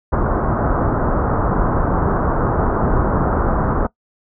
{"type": "low-pass noise", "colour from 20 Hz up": "pink", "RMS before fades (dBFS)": -17, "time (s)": [0.12, 3.87], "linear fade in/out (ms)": 10, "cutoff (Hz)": 1400, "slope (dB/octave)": 48, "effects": ["noise-tail reverb RT60 0.1 s tail -21 dB re dry"]}